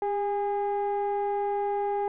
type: tone pair together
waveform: sine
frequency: 402.6 / 819 Hz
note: G4 / G#5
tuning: +46 / -24 cents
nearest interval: octave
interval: 1230 cents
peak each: -26 dBFS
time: 0.02-2.08 s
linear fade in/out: 2 ms
effects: tanh soft clip ceiling -22 dBFS